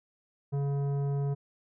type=tone with tanh clipping; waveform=triangle; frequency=140.7 Hz; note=C#3; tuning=26 cents sharp; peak=-29 dBFS; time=0.52-1.35 s; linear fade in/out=20 ms; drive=16 dB; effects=none

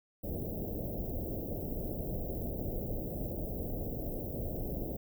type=band-stop noise; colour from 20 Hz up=pink; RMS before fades=-37 dBFS; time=0.23-4.97 s; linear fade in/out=10 ms; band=650 to 15000 Hz; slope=48 dB/octave; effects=none

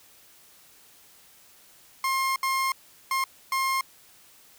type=tone bursts at uneven times; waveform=30% pulse; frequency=1065 Hz; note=C6; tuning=30 cents sharp; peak=-21 dBFS; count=4; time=2.04-2.36 / 2.43-2.72 / 3.11-3.24 / 3.52-3.81 s; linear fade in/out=2 ms; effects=white hiss -55 dBFS RMS until 4.58 s

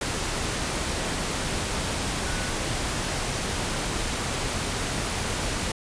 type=tone in noise; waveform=sine; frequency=1482 Hz; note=F#6; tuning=2 cents sharp; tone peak=-37 dBFS; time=2.26-2.51 s; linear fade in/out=5 ms; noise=pink; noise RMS=-28 dBFS; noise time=0.01-5.72 s; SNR=-12 dB; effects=resampled to 22050 Hz

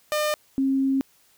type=tone pair in turn; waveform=sawtooth / sine; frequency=604 / 269.1 Hz; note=D5 / C4; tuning=+48 / +49 cents; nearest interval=octave + major second; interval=1399 cents; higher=first; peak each=-18 / -19 dBFS; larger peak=first; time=0.12-0.34 / 0.58-1.01 s; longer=second; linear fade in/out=0 ms; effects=white hiss -60 dBFS RMS until 1.37 s

